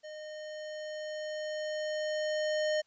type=tone with level ramp; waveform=square; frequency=613 Hz; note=D#5; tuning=26 cents flat; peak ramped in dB=-43 to -28 dBFS; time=0.03-2.82 s; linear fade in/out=20 ms; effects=white hiss -72 dBFS RMS until 2.86 s + resampled to 16000 Hz